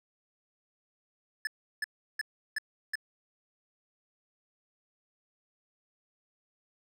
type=tone bursts; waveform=square; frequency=1735 Hz; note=A6; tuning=25 cents flat; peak=-30 dBFS; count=5; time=1.45-2.955 s; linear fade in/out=2 ms; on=21 ms; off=350 ms; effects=low-pass 9000 Hz 12 dB/octave